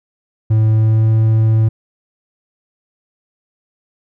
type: tone with pitch glide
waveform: triangle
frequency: 109.5 to 110.71 Hz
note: A2 to A2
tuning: -8 to +11 cents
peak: -7 dBFS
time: 0.5-1.69 s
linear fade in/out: 10 ms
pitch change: +19 cents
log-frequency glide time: 0.69-1.11 s
effects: none